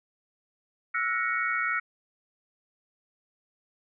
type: tone cluster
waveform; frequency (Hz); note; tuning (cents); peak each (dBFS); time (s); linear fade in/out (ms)
sine; 1327 / 1450 / 1891 / 2222; E6 / F#6 / A#6 / C#7; +11 / -35 / +24 / +4; -31; 0.94-1.8; 10
effects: none